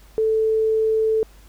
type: tone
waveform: sine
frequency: 440 Hz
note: A4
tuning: in tune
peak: -16 dBFS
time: 0.18-1.23 s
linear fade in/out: 0 ms
effects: added 50 Hz sine -46 dBFS peak until 1.48 s + pink hiss -53 dBFS RMS until 1.48 s